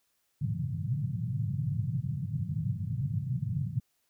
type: band-pass noise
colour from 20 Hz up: white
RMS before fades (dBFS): -32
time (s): 0.41-3.8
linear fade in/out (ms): 5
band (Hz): 100 to 160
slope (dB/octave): 48
effects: white hiss -75 dBFS RMS until 4.09 s